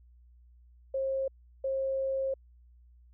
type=tone bursts at uneven times; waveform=sine; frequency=536 Hz; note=C5; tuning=42 cents sharp; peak=-28 dBFS; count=2; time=0.94-1.28 / 1.64-2.34 s; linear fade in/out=5 ms; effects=added 60 Hz sine -55 dBFS peak until 3.13 s